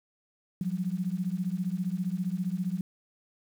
sine beating tone pair, 175 / 190 Hz, F3 / F#3, +4 / +46 cents, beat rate 15 Hz, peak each -31 dBFS, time 0.61-2.81 s, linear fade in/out 2 ms, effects 9-bit

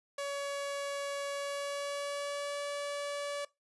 sawtooth tone with pitch glide, 564 to 573.9 Hz, C#5 to D5, +30 to -40 cents, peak -31 dBFS, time 0.18-3.45 s, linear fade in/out 5 ms, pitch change +30 cents, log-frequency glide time 1.3-2.6 s, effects noise-tail reverb RT60 0.2 s tail -21 dB re dry + resampled to 24000 Hz

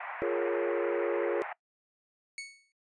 pink band-pass noise, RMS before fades -40 dBFS, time 0-1.53 s, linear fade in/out 5 ms, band 660 to 2300 Hz, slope 48 dB/octave
sine chord, Bb minor seventh, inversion second, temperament equal, 349.2 / 415.3 / 466.2 / 554.4 Hz, F4 / Ab4 / Bb4 / Db5, 0 / 0 / 0 / 0 cents, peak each -33 dBFS, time 0.22-1.42 s, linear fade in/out 0 ms
sawtooth tone with exponential decay, 2217 Hz, C#7, in tune, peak -32 dBFS, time 2.38-2.72 s, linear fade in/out 1 ms, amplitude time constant 73 ms
effects noise-tail reverb RT60 0.1 s tail -21 dB re dry + resampled to 22050 Hz

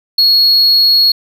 triangle tone, 4326 Hz, C#8, 43 cents flat, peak -5 dBFS, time 0.18-1.12 s, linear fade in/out 5 ms, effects none

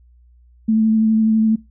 sine tone with vibrato, 220 Hz, A3, in tune, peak -12 dBFS, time 0.68-1.56 s, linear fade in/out 10 ms, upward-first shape triangle, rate 12 Hz, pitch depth 21 cents each way, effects noise-tail reverb RT60 0.2 s tail -20 dB re dry + added 60 Hz sine -47 dBFS peak until 1.7 s

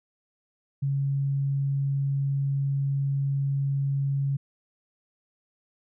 sine tone, 138.59 Hz, C#3, in tune, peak -23 dBFS, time 0.82-4.37 s, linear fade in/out 10 ms, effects none

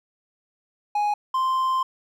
triangle tone pair in turn, 830.6 / 1044 Hz, G#5 / C6, 0 / -4 cents, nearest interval major third, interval 396 cents, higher second, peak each -18 / -18 dBFS, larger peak neither, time 0.95-1.14 / 1.34-1.83 s, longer second, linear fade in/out 5 ms, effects none

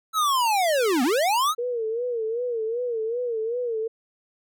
square linear two-way sweep, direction down then up, 1325 to 233.1 to 1325 Hz, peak -20 dBFS, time 0.13-1.55 s, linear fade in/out 50 ms, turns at 1.03 s
sine tone with vibrato, 466.2 Hz, A#4, in tune, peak -24 dBFS, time 1.58-3.88 s, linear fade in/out 10 ms, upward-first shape sine, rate 2.6 Hz, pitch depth 110 cents each way
effects none

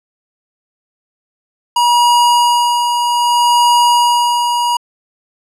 square tone with tremolo, 959 Hz, A#5, 49 cents sharp, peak -8 dBFS, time 1.76-4.77 s, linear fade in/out 5 ms, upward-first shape sine, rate 0.63 Hz, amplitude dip 45%, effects low-pass 11000 Hz 12 dB/octave

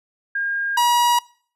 sine / 45% pulse tone pair in turn, 1616 / 960.9 Hz, G#6 / B5, -48 / -48 cents, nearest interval major sixth, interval 900 cents, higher first, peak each -20 / -14 dBFS, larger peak second, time 0.35-0.77 / 0.77-1.19 s, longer neither, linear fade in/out 5 ms, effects noise-tail reverb RT60 0.5 s tail -23 dB re dry + resampled to 32000 Hz

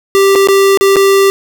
square tone with dropouts, 392.3 Hz, G4, 1 cent sharp, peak -6 dBFS, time 0.15-1.3 s, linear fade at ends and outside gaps 0 ms, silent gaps 0.352-0.357 / 0.473-0.486 / 0.774-0.81 / 0.959-0.966 s, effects none

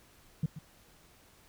sine tone with echo, 155.56 Hz, D#3, in tune, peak -24 dBFS, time 0.43-0.46 s, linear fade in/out 5 ms, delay 130 ms, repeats 1, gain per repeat -15 dB, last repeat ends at 0.59 s, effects tanh soft clip ceiling -23 dBFS + pink hiss -61 dBFS RMS until 1.48 s

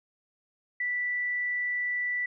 sine tone, 1969 Hz, B6, 6 cents flat, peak -27 dBFS, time 0.8-2.26 s, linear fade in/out 5 ms, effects none

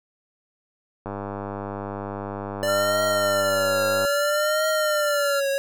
click train, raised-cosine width 1 ms, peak -17 dBFS, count 300, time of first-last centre 1.06-4.05 s, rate 100 Hz
square tone with vibrato, 587.3 Hz, D5, in tune, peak -22 dBFS, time 2.63-5.58 s, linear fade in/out 0 ms, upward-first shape triangle, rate 0.61 Hz, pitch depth 120 cents each way
square tone with pitch glide, 1373 to 1381.8 Hz, F6 to F6, -30 to -19 cents, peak -26 dBFS, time 2.67-5.41 s, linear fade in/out 20 ms, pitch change +11 cents, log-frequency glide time 3.34-3.62 s
effects none

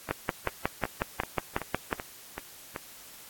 two click trains, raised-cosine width 0.5 ms, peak -18 / -10 dBFS, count 8 / 11, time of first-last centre 0.09-2.762 / 0.11-1.928 s, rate 2.62 / 5.5 Hz, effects white hiss -49 dBFS RMS until 3.29 s + AAC 64 kbps

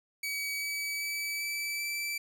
sawtooth tone with pitch steps, 2273 / 2286 / 2299 / 2313 / 2326 Hz, C#7 / D7 / D7 / D7 / D7, +43 / -47 / -37 / -27 / -17 cents, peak -29 dBFS, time 0.23-2.18 s, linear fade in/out 5 ms, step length 390 ms, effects none

